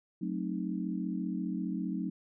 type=chord; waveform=sine; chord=F# diminished seventh; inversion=none; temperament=equal with one note detuned; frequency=185 / 220 / 265.7 / 311.1 Hz; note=F#3 / A3 / C4 / Eb4; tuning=0 / 0 / +27 / 0 cents; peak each=-35 / -38 / -39 / -38 dBFS; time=0.21-2.1 s; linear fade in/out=10 ms; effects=none